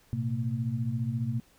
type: tone cluster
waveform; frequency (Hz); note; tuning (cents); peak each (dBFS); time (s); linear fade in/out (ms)
sine; 111.7 / 126.3 / 228.3; A2 / B2 / A#3; +27 / +39 / -36; -33 / -30 / -34; 0.13-1.4; 0
effects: pink hiss -62 dBFS RMS until 1.58 s

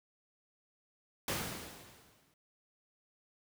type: noise with exponential decay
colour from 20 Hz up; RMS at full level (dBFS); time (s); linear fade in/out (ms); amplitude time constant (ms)
pink; -33; 1.28-2.34; 2; 230
effects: high-pass 80 Hz 12 dB/octave

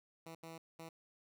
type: tone bursts at uneven times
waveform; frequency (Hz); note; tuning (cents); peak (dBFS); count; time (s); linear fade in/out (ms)
10% pulse; 163.8; E3; -11; -40; 3; 0.26-0.35 / 0.43-0.58 / 0.79-0.89; 5
effects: none

